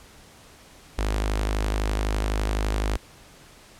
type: tone with notch filter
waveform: sawtooth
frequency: 51.9 Hz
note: G#1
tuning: in tune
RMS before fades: -25 dBFS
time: 0.98-2.97 s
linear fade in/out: 5 ms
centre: 140 Hz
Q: 0.75
effects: pink hiss -50 dBFS RMS until 3.79 s + low-pass 11000 Hz 12 dB/octave